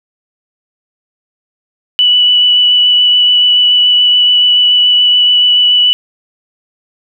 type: tone with vibrato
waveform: sine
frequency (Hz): 2960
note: F#7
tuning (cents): 0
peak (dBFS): -5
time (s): 1.99-5.93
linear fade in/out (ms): 0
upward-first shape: triangle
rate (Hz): 7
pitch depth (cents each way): 13
effects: none